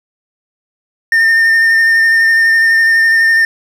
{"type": "tone with vibrato", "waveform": "triangle", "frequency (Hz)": 1814, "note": "A#6", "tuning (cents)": -48, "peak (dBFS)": -5, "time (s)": [1.12, 3.45], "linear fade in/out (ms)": 2, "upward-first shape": "sine", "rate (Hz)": 12, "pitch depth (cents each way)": 18, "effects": []}